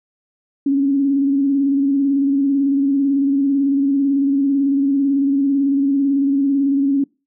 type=tone with vibrato; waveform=sine; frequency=277.2 Hz; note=C#4; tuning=in tune; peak=-13 dBFS; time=0.66-7.04 s; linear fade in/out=5 ms; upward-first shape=square; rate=18 Hz; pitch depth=34 cents each way; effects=noise-tail reverb RT60 0.3 s tail -25 dB re dry